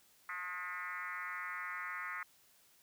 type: tone with frequency modulation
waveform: sine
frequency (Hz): 1621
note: G#6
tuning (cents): -42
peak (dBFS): -39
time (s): 0.29-2.23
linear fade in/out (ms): 2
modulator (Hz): 183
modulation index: 2.9
effects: white hiss -67 dBFS RMS until 2.82 s